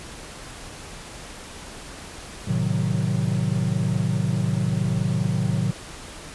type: chord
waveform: triangle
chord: A diminished seventh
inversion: none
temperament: equal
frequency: 110 / 130.81 / 155.56 / 185 Hz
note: A2 / C3 / Eb3 / Gb3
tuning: 0 / 0 / 0 / 0 cents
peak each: -24 dBFS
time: 2.47-5.72 s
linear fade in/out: 10 ms
effects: pink hiss -39 dBFS RMS until 6.34 s + resampled to 24000 Hz